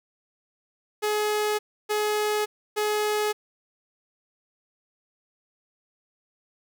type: tone bursts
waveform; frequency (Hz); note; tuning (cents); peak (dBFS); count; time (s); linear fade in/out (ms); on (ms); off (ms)
sawtooth; 422.2; G#4; +29; -19; 3; 1.02-3.33; 20; 570; 300
effects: 10-bit